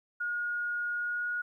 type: tone with pitch glide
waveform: sine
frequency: 1436 to 1446.8 Hz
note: F6 to F#6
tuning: +48 to -39 cents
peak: -30 dBFS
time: 0.2-1.42 s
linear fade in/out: 10 ms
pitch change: +13 cents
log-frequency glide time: 0.93-1.28 s
effects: 12-bit